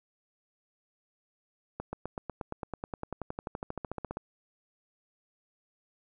accelerating click train, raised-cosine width 1 ms, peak -21 dBFS, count 27, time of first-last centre 1.8-4.17 s, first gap 130 ms, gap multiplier 0.97, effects none

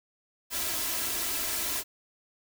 white noise with comb filter, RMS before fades -31 dBFS, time 0.5-1.84 s, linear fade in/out 50 ms, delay 3 ms, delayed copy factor +0.65, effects none

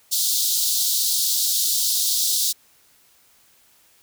pink high-pass noise, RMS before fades -21 dBFS, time 0.11-2.53 s, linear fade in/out 20 ms, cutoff 3700 Hz, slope 48 dB/octave, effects white hiss -57 dBFS RMS until 4.02 s

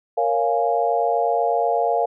sine chord, Bb minor seventh, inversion none, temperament equal, 466.2 / 554.4 / 698.5 / 830.6 Hz, Bb4 / Db5 / F5 / Ab5, 0 / 0 / 0 / 0 cents, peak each -23 / -25 / -20 / -25 dBFS, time 0.17-2.06 s, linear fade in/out 10 ms, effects none

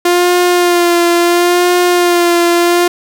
sawtooth tone with vibrato, 350 Hz, F4, 4 cents sharp, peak -4 dBFS, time 0.05-2.88 s, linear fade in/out 5 ms, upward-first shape sine, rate 0.73 Hz, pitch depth 29 cents each way, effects none

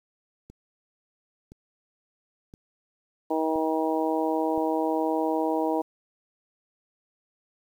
click train, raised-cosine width 3 ms, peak -32 dBFS, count 5, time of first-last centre 0.5-4.577 s, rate 0.981 Hz
harmonic tone, 159 Hz, D#3, 38 cents sharp, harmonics 2 / 3 / 4 / 5 / 6, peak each -27 / -29 / -30 / -31 / -32 dBFS, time 3.3-5.82 s, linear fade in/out 10 ms
effects 9-bit

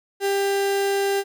35% pulse tone, 396.4 Hz, G4, 19 cents sharp, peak -18 dBFS, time 0.2-1.24 s, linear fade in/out 50 ms, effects none

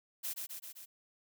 blue noise with echo, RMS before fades -38 dBFS, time 0.23-0.34 s, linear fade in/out 20 ms, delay 130 ms, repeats 4, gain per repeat -3 dB, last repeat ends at 0.86 s, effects none

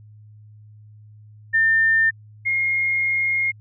sine tone pair in turn, 1800 / 2141 Hz, A6 / C7, +39 / +39 cents, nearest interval minor third, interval 300 cents, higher second, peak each -14 / -18 dBFS, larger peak first, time 1.53-2.11 / 2.45-3.52 s, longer second, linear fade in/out 20 ms, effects added 106 Hz sine -43 dBFS peak until 3.6 s

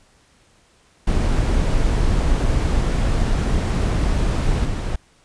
brown noise with level steps, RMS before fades -18 / -22 dBFS, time 1.07-4.96 s, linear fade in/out 5 ms, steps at 4.65 s, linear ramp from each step 5 ms, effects pink hiss -56 dBFS RMS until 5.24 s + resampled to 22050 Hz

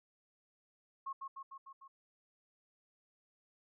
sine tone with echo, 1084 Hz, C#6, 39 cents flat, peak -38 dBFS, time 1.06-1.13 s, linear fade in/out 10 ms, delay 150 ms, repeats 5, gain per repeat -3 dB, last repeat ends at 1.88 s, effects none

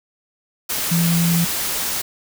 sine tone in noise, 169.2 Hz, E3, 45 cents sharp, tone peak -15 dBFS, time 0.91-1.45 s, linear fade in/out 10 ms, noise white, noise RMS -23 dBFS, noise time 0.69-2.02 s, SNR +5 dB, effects none

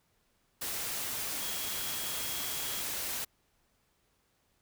sine tone in noise, 3291 Hz, G#7, 16 cents flat, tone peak -44 dBFS, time 1.4-2.82 s, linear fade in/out 10 ms, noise white, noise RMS -36 dBFS, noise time 0.61-3.25 s, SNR -11 dB, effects pink hiss -73 dBFS RMS until 4.61 s

